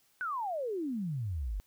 sine exponential sweep, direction down, 1536 to 44.42 Hz, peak -32 dBFS, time 0.21-1.6 s, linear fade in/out 0 ms, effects white hiss -69 dBFS RMS until 1.66 s

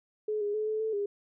sine tone with pitch steps, 426.7 / 411.6 / 429.3 / 433.2 / 440 / 406.2 Hz, G#4 / G#4 / A4 / A4 / A4 / G#4, +47 / -16 / -43 / -27 / 0 / -38 cents, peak -28 dBFS, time 0.28-1.06 s, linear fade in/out 5 ms, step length 130 ms, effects none

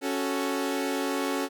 sawtooth chord, F# minor, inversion second, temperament equal, 277.2 / 370 / 440 Hz, C#4 / F#4 / A4, 0 / 0 / 0 cents, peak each -25 / -29 / -29 dBFS, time 0.01-1.49 s, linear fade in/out 50 ms, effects none

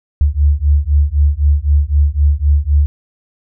sine beating tone pair, 70.9 / 74.8 Hz, C#2 / D2, +40 / +32 cents, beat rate 3.9 Hz, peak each -12 dBFS, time 0.21-2.86 s, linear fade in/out 0 ms, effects none

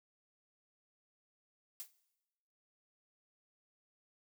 blue noise with exponential decay, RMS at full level -40 dBFS, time 1.8-1.92 s, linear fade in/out 0 ms, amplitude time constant 24 ms, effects noise-tail reverb RT60 1.0 s tail -19 dB re dry

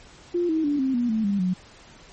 sine tone with pitch steps, 349.2 / 318.4 / 290.3 / 264.6 / 241.3 / 220 / 200.6 / 182.86 Hz, F4 / D#4 / D4 / C4 / B3 / A3 / G3 / F#3, 0 / +40 / -20 / +20 / -40 / 0 / +40 / -20 cents, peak -20 dBFS, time 0.34-1.54 s, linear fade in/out 10 ms, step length 150 ms, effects pink hiss -49 dBFS RMS until 2.12 s + MP3 32 kbps

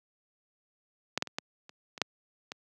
clicks, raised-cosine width 0.2 ms, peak -10 / -10 / -24 / -14 / -30 / -25 / -8 / -21 dBFS, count 8, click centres 1.176 / 1.224 / 1.273 / 1.385 / 1.694 / 1.978 / 2.017 / 2.519 s, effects high-pass 150 Hz 12 dB/octave

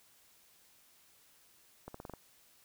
accelerating click train, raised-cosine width 1 ms, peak -30 dBFS, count 6, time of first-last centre 1.88-2.137 s, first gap 64 ms, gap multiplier 0.89, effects white hiss -65 dBFS RMS until 2.64 s

